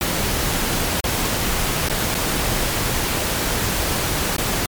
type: noise with dropouts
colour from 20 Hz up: pink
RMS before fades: -21 dBFS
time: 0.01-4.66 s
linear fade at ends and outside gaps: 1 ms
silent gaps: 1.005-1.04 / 1.886-1.897 / 2.144-2.15 / 4.365-4.382 s
effects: MP3 96 kbps